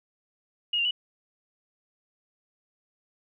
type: tone with pitch steps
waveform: sine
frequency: 2871 / 2782 / 2945 Hz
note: F7 / F7 / F#7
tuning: +47 / -7 / -9 cents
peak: -23 dBFS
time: 0.73-0.91 s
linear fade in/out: 5 ms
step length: 60 ms
effects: none